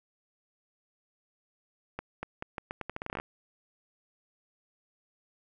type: accelerating click train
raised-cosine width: 0.5 ms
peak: -20 dBFS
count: 16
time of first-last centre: 1.99-3.2 s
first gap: 240 ms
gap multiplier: 0.81
effects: none